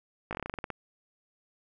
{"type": "slowing click train", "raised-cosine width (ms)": 0.5, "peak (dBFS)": -19, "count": 12, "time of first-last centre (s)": [0.31, 0.703], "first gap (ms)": 18, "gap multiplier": 1.13, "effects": []}